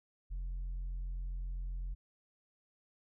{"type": "tone with tanh clipping", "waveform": "sine", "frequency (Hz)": 43.83, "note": "F1", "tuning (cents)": 7, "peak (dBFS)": -37, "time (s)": [0.3, 1.95], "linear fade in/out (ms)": 20, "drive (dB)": 2, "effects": []}